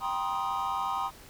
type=chord; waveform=triangle; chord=C minor seventh; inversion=second; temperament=equal with one note detuned; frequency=784 / 955.8 / 1046.5 / 1244.5 Hz; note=G5 / Bb5 / C6 / Eb6; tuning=0 / +43 / 0 / 0 cents; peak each=-32 dBFS; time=0-1.11 s; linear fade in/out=50 ms; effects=tanh soft clip ceiling -16 dBFS + pink hiss -51 dBFS RMS until 1.29 s